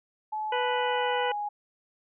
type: tone with pitch glide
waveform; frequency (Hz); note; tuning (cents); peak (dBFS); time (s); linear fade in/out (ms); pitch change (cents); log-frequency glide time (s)
sine; 859 to 828.8; A5 to G#5; -42 to -4; -29; 0.32-1.49; 10; -62; 0.69-1.2
type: harmonic tone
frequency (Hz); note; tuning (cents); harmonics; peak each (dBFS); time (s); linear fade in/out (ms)
493.9; B4; 0; 1 / 2 / 3 / 4 / 5 / 6; -29 / -33 / -34 / -37 / -40 / -36; 0.52-1.32; 5
effects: none